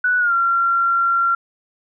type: tone with pitch glide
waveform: sine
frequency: 1480 to 1372.9 Hz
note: F#6 to F6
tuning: 0 to -30 cents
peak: -14 dBFS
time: 0.04-1.35 s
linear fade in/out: 5 ms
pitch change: -130 cents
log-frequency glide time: 0.19-0.33 s
effects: none